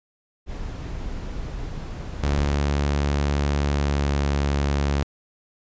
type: noise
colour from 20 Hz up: brown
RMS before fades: -31 dBFS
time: 0.46-2.57 s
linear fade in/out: 50 ms
type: tone with pitch glide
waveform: sawtooth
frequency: 71.7 to 70.92 Hz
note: D2 to C#2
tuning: -41 to +40 cents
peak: -16 dBFS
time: 2.23-5.03 s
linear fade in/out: 0 ms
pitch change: -19 cents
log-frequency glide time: 3.71-4.17 s
effects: resampled to 16000 Hz